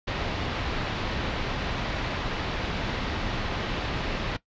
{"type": "low-pass noise", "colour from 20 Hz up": "pink", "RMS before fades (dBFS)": -30, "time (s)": [0.07, 4.37], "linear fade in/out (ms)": 10, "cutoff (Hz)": 4100, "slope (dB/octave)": 24, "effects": ["noise-tail reverb RT60 0.1 s tail -17 dB re dry", "resampled to 16000 Hz"]}